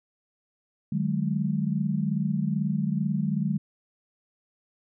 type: tone cluster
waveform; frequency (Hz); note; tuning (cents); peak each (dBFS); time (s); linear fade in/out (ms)
sine; 152.4 / 188.3 / 210.7; D#3 / F#3 / G#3; -36 / +31 / +25; -28; 0.92-3.58; 5
effects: none